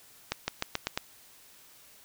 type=accelerating click train; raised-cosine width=0.2 ms; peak=-11 dBFS; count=6; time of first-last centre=0.32-0.975 s; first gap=160 ms; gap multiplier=0.9; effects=white hiss -56 dBFS RMS until 2.04 s